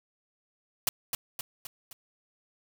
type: noise with echo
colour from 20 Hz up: white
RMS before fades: -26 dBFS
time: 0.87-0.89 s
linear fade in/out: 2 ms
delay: 260 ms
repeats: 4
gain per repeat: -5 dB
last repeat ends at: 1.93 s
effects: none